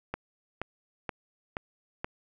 click train, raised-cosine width 0.5 ms, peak -17 dBFS, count 5, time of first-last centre 0.14-2.045 s, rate 2.1 Hz, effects none

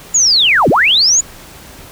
sine linear two-way sweep, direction down then up, 7040 to 102.9 to 7040 Hz, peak -7 dBFS, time 0.14-1.21 s, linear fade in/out 10 ms, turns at 0.69 s, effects pink hiss -36 dBFS RMS until 1.91 s

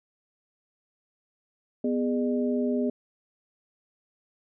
sine tone cluster, 247.6 / 412.4 / 604 Hz, B3 / G#4 / D5, +5 / -12 / +48 cents, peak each -25 / -29 / -33 dBFS, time 1.84-2.9 s, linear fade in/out 5 ms, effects none

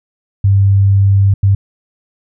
sine tone bursts at uneven times, 98.6 Hz, G2, 11 cents sharp, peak -6 dBFS, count 2, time 0.44-1.34 / 1.43-1.55 s, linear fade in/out 5 ms, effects none

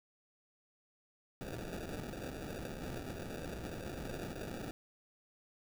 blue noise with sample-and-hold, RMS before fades -43 dBFS, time 1.41-4.71 s, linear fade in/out 0 ms, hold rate 1050 Hz, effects none

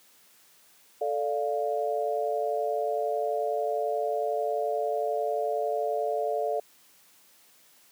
sine chord, D minor, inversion second, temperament equal, 440 / 587.3 / 698.5 Hz, A4 / D5 / F5, 0 / 0 / 0 cents, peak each -30 dBFS, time 1.01-6.6 s, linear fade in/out 5 ms, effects white hiss -59 dBFS RMS until 7.91 s + high-pass 150 Hz 12 dB/octave

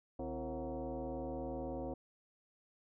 sine tone with frequency modulation, 138.59 Hz, C#3, in tune, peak -38 dBFS, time 0.19-1.94 s, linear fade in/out 5 ms, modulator 199 Hz, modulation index 2.9, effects none

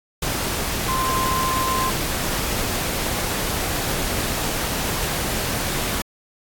sine tone in noise, 1042 Hz, C6, 7 cents flat, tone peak -21 dBFS, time 0.88-1.9 s, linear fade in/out 5 ms, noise pink, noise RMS -24 dBFS, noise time 0.22-6.02 s, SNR 0 dB, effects AAC 64 kbps

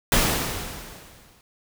pink noise with exponential decay, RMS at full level -17 dBFS, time 0.12-1.41 s, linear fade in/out 1 ms, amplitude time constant 280 ms, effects none

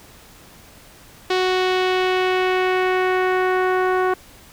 sawtooth tone with low-pass filter sweep, 370 Hz, F#4, in tune, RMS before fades -19 dBFS, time 1.3-4.14 s, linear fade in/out 5 ms, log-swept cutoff 4100 to 1400 Hz, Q 1.6, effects pink hiss -46 dBFS RMS until 4.52 s

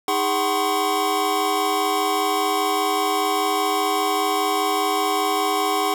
square tone cluster, 314.5 / 407.9 / 754 / 1023 / 1088 Hz, D#4 / G#4 / F#5 / C6 / C#6, +19 / -31 / +32 / -39 / -33 cents, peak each -30 / -26 / -24 / -29 / -26 dBFS, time 0.08-5.94 s, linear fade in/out 2 ms, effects none

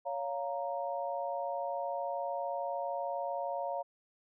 sine chord, Bb minor, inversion first, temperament just, 559.4 / 699.2 / 932.3 Hz, Db5 / F5 / Bb5, +16 / +2 / 0 cents, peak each -37 / -37 / -39 dBFS, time 0.05-3.83 s, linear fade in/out 20 ms, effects none

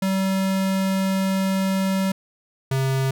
square tone pair in turn, 191.7 / 133.7 Hz, G3 / C3, -38 / +38 cents, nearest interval tritone, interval 624 cents, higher first, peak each -20 dBFS, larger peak neither, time 0.02-2.12 / 2.71-3.11 s, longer first, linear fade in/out 5 ms, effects none

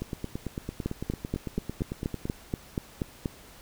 two click trains, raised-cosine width 3 ms, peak -15 / -19 dBFS, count 11 / 21, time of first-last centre 0.86-3.258 / 0.02-2.255 s, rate 4.17 / 8.95 Hz, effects pink hiss -51 dBFS RMS until 3.61 s

